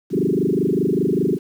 sine tone with frequency modulation, 277.2 Hz, C#4, in tune, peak -15 dBFS, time 0.1-1.39 s, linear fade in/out 50 ms, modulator 25.1 Hz, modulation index 5.4, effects high-pass 150 Hz 12 dB/octave + 8-bit

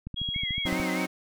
click train, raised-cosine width 5 ms, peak -23 dBFS, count 11, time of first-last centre 0.07-0.8 s, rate 13.7 Hz
sine tone, 3300 Hz, G#7, 12 cents flat, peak -29 dBFS, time 0.16-0.69 s, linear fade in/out 20 ms
sine tone with vibrato, 2134 Hz, C7, 34 cents sharp, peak -33 dBFS, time 0.34-1.06 s, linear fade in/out 5 ms, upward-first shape triangle, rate 4.8 Hz, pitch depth 120 cents each way
sawtooth chord, C diminished, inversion second, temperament equal, 185 / 261.6 / 311.1 Hz, Gb3 / C4 / Eb4, 0 / 0 / 0 cents, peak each -27 / -28 / -28 dBFS, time 0.65-1.07 s, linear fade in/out 20 ms
effects none

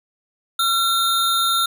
square tone pair together, 1363 / 3679 Hz, F6 / A#7, -43 / -24 cents, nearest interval octave + perfect fourth, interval 1719 cents, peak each -20 dBFS, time 0.59-1.66 s, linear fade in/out 5 ms, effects none

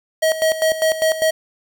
square tone with tremolo, 637 Hz, D#5, 41 cents sharp, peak -14 dBFS, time 0.22-1.31 s, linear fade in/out 10 ms, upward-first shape square, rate 5 Hz, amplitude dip 70%, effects 7-bit

